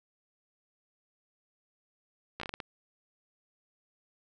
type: slowing click train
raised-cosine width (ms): 0.3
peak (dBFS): -21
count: 7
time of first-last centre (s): 2.4-2.602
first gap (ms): 14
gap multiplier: 1.35
effects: none

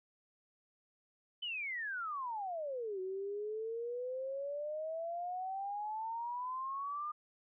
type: exponential two-way sweep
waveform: sine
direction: down then up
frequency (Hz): 3068 to 370 to 1217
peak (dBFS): -37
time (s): 1.42-7.12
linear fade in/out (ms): 10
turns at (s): 3
effects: none

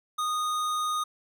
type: tone with hard clipping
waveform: sine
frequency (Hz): 1236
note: D#6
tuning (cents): -12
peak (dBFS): -28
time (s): 0.18-1.04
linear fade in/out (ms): 10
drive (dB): 17
effects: none

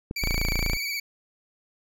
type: click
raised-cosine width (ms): 3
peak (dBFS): -17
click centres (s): 0.111
type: tone with vibrato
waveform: 25% pulse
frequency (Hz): 2285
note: D7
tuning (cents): -48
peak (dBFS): -24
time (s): 0.16-1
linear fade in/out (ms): 5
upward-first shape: sine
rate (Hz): 18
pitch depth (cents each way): 54
type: tone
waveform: sawtooth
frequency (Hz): 28.24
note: A0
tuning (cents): +46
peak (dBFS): -21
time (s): 0.22-0.77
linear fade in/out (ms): 10
effects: none

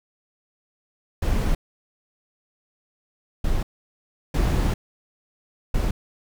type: noise bursts at uneven times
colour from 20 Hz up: brown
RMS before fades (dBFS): -21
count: 4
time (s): 1.22-1.55 / 3.44-3.63 / 4.34-4.74 / 5.74-5.91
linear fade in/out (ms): 5
effects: none

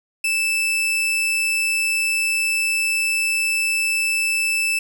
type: tone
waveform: 40% pulse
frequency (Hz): 2637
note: E7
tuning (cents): 0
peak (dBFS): -17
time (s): 0.24-4.79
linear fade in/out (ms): 5
effects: none

